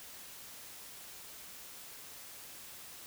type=silence; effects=white hiss -50 dBFS RMS until 3.06 s